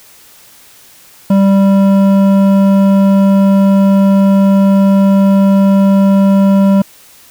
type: tone with hard clipping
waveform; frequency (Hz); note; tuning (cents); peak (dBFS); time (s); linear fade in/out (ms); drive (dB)
triangle; 196; G3; 0; -7; 1.3-6.82; 5; 14
effects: white hiss -41 dBFS RMS until 7.3 s